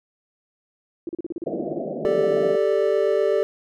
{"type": "tone bursts", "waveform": "sine", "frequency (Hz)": 338.4, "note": "E4", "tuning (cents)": 45, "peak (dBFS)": -25, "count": 13, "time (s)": [1.07, 1.787], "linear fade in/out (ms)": 2, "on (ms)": 21, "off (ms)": 37}
{"type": "band-pass noise", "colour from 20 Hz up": "white", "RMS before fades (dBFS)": -29, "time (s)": [1.46, 2.56], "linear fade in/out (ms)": 10, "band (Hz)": [150, 690], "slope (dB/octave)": 96}
{"type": "chord", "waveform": "triangle", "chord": "G suspended second", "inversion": "none", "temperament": "equal", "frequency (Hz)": [392, 440, 587.3], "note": ["G4", "A4", "D5"], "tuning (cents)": [0, 0, 0], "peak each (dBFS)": -20, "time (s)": [2.05, 3.43], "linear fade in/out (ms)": 0}
{"effects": []}